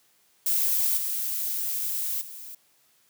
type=noise with level steps; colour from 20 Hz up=violet; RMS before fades=-24 / -29 / -41 dBFS; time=0.46-2.55 s; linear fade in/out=5 ms; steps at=0.97 / 2.21 s; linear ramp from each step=5 ms; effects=white hiss -64 dBFS RMS until 3.09 s + high-pass 100 Hz 12 dB/octave